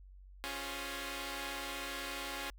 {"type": "chord", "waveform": "5% pulse", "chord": "Db major seventh", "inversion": "none", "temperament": "equal with one note detuned", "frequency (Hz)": [277.2, 351.5, 415.3, 523.3], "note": ["Db4", "F4", "Ab4", "C5"], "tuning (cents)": [0, 11, 0, 0], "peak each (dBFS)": [-31, -33, -37, -37], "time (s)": [0.44, 2.5], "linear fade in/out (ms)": 0, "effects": ["added 47 Hz sine -52 dBFS peak until 2.58 s"]}